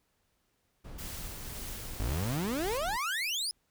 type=noise; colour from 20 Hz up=brown; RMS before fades=-43 dBFS; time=0.84-2.97 s; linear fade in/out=10 ms
type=noise with tremolo; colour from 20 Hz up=white; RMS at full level=-43 dBFS; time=0.98-2.78 s; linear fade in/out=10 ms; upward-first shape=sine; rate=1.8 Hz; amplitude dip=30%
type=exponential sweep; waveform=30% pulse; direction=up; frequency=49 to 5220 Hz; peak=-28 dBFS; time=2-3.51 s; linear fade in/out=0 ms
effects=pink hiss -75 dBFS RMS until 3.7 s